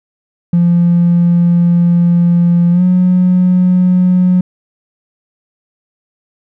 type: tone with pitch glide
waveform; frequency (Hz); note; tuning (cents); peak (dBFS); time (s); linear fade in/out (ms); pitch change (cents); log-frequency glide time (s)
triangle; 172.8 to 181.71; F3 to F#3; -18 to -31; -3; 0.53-4.41; 5; +87; 2.71-2.83
effects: tanh soft clip ceiling -3 dBFS

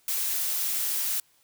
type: noise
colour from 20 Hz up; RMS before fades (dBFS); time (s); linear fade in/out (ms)
blue; -28; 0.08-1.2; 2
effects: white hiss -64 dBFS RMS until 1.43 s

